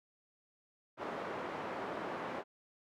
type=band-pass noise; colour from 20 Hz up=pink; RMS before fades=-41 dBFS; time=0.97-2.44 s; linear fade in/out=50 ms; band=320 to 1400 Hz; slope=12 dB/octave; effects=none